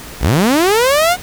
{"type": "linear sweep", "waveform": "sawtooth", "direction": "up", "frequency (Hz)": [36.71, 740], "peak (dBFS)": -6, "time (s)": [0.2, 1.17], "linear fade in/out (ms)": 50, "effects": ["pink hiss -32 dBFS RMS until 1.22 s"]}